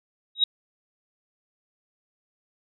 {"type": "tone with exponential growth", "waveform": "sine", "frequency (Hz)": 3808, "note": "A#7", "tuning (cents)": 36, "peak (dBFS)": -12, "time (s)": [0.35, 0.44], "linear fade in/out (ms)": 5, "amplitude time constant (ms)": 18, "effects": []}